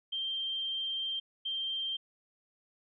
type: tone bursts at uneven times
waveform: sine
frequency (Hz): 3158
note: G7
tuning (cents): +12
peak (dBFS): -32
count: 2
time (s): 0.12-1.2 / 1.45-1.97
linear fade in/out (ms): 10
effects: none